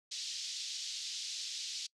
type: band-pass noise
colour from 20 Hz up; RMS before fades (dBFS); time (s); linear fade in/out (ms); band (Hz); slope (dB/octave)
pink; -41; 0.11-1.87; 10; 3600 to 6300; 24
effects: noise-tail reverb RT60 0.1 s tail -25 dB re dry + low-pass 10000 Hz 12 dB/octave